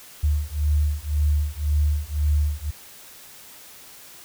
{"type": "beating tone pair", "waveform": "sine", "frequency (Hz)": [73.42, 75.32], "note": ["D2", "D2"], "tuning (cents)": [0, 44], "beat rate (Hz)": 1.9, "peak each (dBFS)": -22, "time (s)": [0.23, 2.71], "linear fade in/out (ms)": 10, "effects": ["white hiss -45 dBFS RMS until 4.24 s"]}